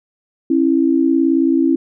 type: tone pair together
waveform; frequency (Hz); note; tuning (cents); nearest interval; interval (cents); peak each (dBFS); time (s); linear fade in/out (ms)
sine; 271 / 329.6; C#4 / E4; -39 / 0; minor third; 339; -14; 0.5-1.76; 5
effects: none